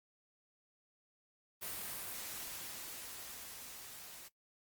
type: noise with level ramp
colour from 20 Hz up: white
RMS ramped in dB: -42 to -52 dBFS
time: 1.61-4.29 s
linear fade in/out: 20 ms
effects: noise-tail reverb RT60 0.1 s tail -17 dB re dry + Opus 32 kbps